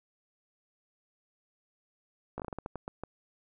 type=slowing click train; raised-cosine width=1 ms; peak=-23 dBFS; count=11; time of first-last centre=2.38-3.036 s; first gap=17 ms; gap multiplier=1.28; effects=none